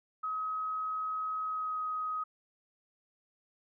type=tone with pitch glide; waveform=sine; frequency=1271 to 1258.6 Hz; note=D#6 to D#6; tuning=+36 to +19 cents; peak=-32 dBFS; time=0.23-2.24 s; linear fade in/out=10 ms; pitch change=-17 cents; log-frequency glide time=1.43-1.83 s; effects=none